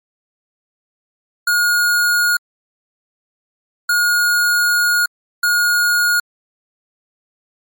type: tone bursts at uneven times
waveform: square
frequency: 1436 Hz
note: F6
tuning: 48 cents sharp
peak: -13 dBFS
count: 3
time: 1.47-2.37 / 3.89-5.06 / 5.43-6.2 s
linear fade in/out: 5 ms
effects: MP3 96 kbps